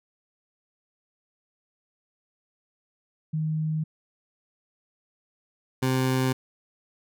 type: tone pair in turn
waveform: sine / 20% pulse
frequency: 156.3 / 130.07 Hz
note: D#3 / C3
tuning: +8 / -10 cents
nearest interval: minor third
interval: 318 cents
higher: first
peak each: -24 / -17 dBFS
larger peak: second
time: 3.33-3.84 / 5.82-6.33 s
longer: neither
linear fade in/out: 10 ms
effects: none